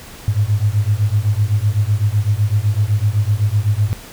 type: beating tone pair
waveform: sine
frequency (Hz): 100.4 / 108.3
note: G2 / A2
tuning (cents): +42 / -27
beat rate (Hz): 7.9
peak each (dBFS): -16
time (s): 0.28-3.93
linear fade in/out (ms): 0
effects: pink hiss -37 dBFS RMS until 4.12 s